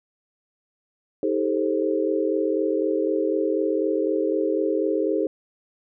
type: chord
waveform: sine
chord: A half-diminished seventh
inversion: second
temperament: just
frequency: 316.8 / 396 / 440 / 528 Hz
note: Eb4 / G4 / A4 / C5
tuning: +31 / +18 / 0 / +16 cents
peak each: -25 / -25 / -26 / -27 dBFS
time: 1.23-5.27 s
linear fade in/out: 2 ms
effects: none